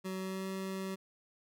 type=tone with pitch glide; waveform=25% pulse; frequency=188.3 to 191.04 Hz; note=F#3 to G3; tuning=+31 to -44 cents; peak=-33 dBFS; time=0.04-0.96 s; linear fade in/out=20 ms; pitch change=+25 cents; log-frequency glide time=0.17-0.49 s; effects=none